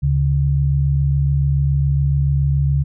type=tone pair together; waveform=sine; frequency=73.42 / 140.53 Hz; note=D2 / C#3; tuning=0 / +24 cents; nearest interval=major seventh; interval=1124 cents; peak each=-18 / -15 dBFS; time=0.02-2.84 s; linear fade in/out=20 ms; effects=none